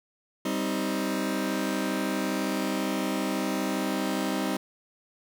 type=chord; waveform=sawtooth; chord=C minor; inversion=second; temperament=just; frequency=196.22 / 261.6 / 314 Hz; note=G3 / C4 / Eb4; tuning=+2 / 0 / +16 cents; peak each=-27 dBFS; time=0.45-4.57 s; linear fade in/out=5 ms; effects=none